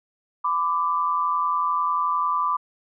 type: tone pair together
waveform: sine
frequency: 1003.5 / 1174.7 Hz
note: B5 / D6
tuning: +27 / 0 cents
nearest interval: minor third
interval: 273 cents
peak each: -24 / -22 dBFS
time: 0.44-2.57 s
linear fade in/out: 10 ms
effects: none